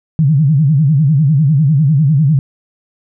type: tone with vibrato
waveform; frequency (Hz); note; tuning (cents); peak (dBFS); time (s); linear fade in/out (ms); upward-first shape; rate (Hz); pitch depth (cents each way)
sine; 146.83; D3; 0; -7; 0.19-2.39; 0; sine; 10; 190
effects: none